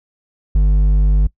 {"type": "tone with hard clipping", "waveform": "sine", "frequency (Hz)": 50, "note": "G1", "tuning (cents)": 35, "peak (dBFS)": -11, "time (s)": [0.55, 1.27], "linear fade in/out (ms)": 5, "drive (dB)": 6, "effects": ["noise-tail reverb RT60 0.1 s tail -21 dB re dry"]}